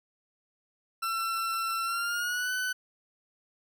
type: tone with pitch glide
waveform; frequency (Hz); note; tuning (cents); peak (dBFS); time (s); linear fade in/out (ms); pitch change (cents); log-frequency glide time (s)
40% pulse; 1347 to 1503.2; E6 to F#6; +37 to +27; -28; 1.02-2.73; 10; +190; 1.83-2.52
effects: none